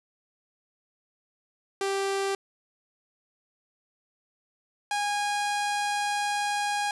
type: tone pair in turn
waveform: sawtooth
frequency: 392 / 821.1 Hz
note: G4 / G#5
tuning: 0 / -20 cents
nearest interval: octave + minor second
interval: 1280 cents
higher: second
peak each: -22 / -22 dBFS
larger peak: neither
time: 1.81-2.35 / 4.91-6.91 s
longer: second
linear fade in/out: 2 ms
effects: resampled to 24000 Hz + 8-bit